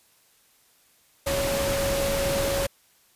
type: tone in noise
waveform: sine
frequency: 554.4 Hz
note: C#5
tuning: in tune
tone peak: -25 dBFS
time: 1.26-2.67 s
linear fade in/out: 10 ms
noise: pink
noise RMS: -28 dBFS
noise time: 1.26-2.67 s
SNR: 0 dB
effects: white hiss -61 dBFS RMS until 3.15 s + resampled to 32000 Hz